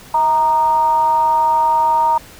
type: tone with frequency modulation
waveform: sine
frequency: 932.3 Hz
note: A#5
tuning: in tune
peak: -11 dBFS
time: 0.14-2.18 s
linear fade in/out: 5 ms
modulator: 291 Hz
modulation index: 0.37
effects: pink hiss -40 dBFS RMS until 2.39 s